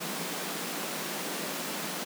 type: high-pass noise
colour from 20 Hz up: pink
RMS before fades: -35 dBFS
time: 0-2.05 s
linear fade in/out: 20 ms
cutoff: 160 Hz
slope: 96 dB/octave
effects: none